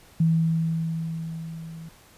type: tone with level ramp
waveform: sine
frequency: 163.1 Hz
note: E3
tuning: 18 cents flat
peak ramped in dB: -16 to -37 dBFS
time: 0.2-1.89 s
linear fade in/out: 5 ms
effects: pink hiss -53 dBFS RMS until 2.17 s + resampled to 32000 Hz